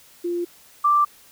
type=tone pair in turn; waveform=sine; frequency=347.7 / 1176 Hz; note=F4 / D6; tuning=-8 / +2 cents; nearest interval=octave + major sixth; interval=2110 cents; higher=second; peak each=-22 / -14 dBFS; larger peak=second; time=0.24-0.45 / 0.84-1.05 s; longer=neither; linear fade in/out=10 ms; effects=white hiss -51 dBFS RMS until 1.31 s